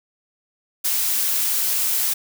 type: noise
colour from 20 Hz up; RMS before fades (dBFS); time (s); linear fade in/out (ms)
blue; -21; 0.84-2.14; 10
effects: none